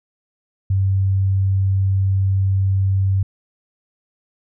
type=tone; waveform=sine; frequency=96.5 Hz; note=G2; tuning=27 cents flat; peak=-14 dBFS; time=0.7-3.23 s; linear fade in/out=5 ms; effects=none